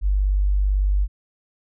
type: tone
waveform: sine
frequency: 49 Hz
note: G1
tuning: in tune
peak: -16 dBFS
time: 0.01-1.08 s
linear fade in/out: 50 ms
effects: none